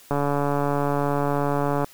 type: click train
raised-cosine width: 1 ms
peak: -10 dBFS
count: 249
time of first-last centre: 0.11-1.844 s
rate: 143 Hz
effects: white hiss -50 dBFS RMS until 1.93 s